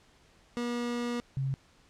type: tone pair in turn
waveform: 30% pulse / sine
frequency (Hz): 240.2 / 134.81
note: B3 / C#3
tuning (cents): -48 / -48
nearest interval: minor seventh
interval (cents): 1000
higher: first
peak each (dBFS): -28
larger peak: neither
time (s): 0.57-1.2 / 1.37-1.54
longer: first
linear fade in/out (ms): 0
effects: pink hiss -62 dBFS RMS until 1.89 s + low-pass 7000 Hz 12 dB/octave